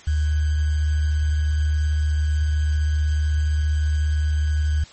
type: tone with sample-and-hold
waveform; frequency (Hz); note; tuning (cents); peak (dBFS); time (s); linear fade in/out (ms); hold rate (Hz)
sine; 75.6; D#2; -49; -17; 0.07-4.84; 5; 1575
effects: white hiss -46 dBFS RMS until 4.92 s + MP3 32 kbps